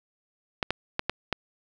clicks, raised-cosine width 0.3 ms, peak -9 dBFS, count 5, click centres 0.628 / 0.706 / 0.994 / 1.096 / 1.327 s, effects none

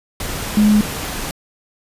sine tone in noise, 210.5 Hz, G#3, 24 cents sharp, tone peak -9 dBFS, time 0.57-0.81 s, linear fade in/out 2 ms, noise pink, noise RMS -25 dBFS, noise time 0.2-1.31 s, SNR +13 dB, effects resampled to 32000 Hz

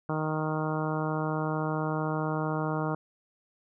harmonic tone, 155.56 Hz, D#3, in tune, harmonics 1 / 2 / 3 / 4 / 5 / 6 / 7 / 8 / 9, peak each -31 / -34 / -36 / -37 / -38 / -39 / -39 / -40 / -41 dBFS, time 0.09-2.95 s, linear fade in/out 2 ms, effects none

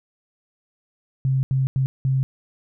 sine tone bursts at uneven times, 132.9 Hz, C3, 27 cents sharp, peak -17 dBFS, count 4, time 1.25-1.43 / 1.51-1.67 / 1.76-1.86 / 2.05-2.23 s, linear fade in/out 0 ms, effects none

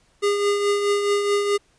square tone with tremolo, 407.1 Hz, G#4, 35 cents flat, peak -17 dBFS, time 0.22-1.58 s, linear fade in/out 20 ms, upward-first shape triangle, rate 4.7 Hz, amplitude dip 50%, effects pink hiss -61 dBFS RMS until 1.78 s + resampled to 22050 Hz

